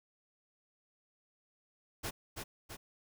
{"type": "noise with echo", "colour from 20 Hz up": "pink", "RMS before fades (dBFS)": -38, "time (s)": [2.03, 2.11], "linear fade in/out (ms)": 20, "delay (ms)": 330, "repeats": 2, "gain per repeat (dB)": -4, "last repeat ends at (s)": 2.77, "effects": []}